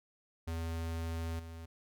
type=tone with level steps; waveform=square; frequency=82.41 Hz; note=E2; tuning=in tune; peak=-36 / -45 dBFS; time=0.47-1.66 s; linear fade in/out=10 ms; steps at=1.39 s; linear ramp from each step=5 ms; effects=none